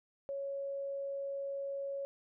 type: tone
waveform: sine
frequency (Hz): 554.4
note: C#5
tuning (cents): 0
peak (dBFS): -36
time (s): 0.29-2.05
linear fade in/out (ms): 0
effects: none